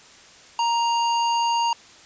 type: tone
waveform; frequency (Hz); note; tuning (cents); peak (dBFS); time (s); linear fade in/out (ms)
square; 935; A#5; +5; -20; 0.59-1.73; 2
effects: white hiss -48 dBFS RMS until 2.05 s + resampled to 16000 Hz